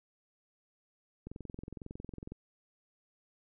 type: click train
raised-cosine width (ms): 3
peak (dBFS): -30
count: 24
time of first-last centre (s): 1.27-2.32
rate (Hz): 21.9
effects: none